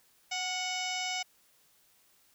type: harmonic tone with a mistuned harmonic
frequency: 740 Hz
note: F#5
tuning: in tune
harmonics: 1 / 2 / 3 / 4 / 5 / 6 / 7 / 8 / 9 / 10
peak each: -38 / -47 / -37 / -39 / -44 / -49 / -40 / -42 / -50 / -46 dBFS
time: 0.31-1.23 s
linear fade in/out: 10 ms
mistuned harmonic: 2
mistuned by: -44 cents
effects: white hiss -66 dBFS RMS until 2.34 s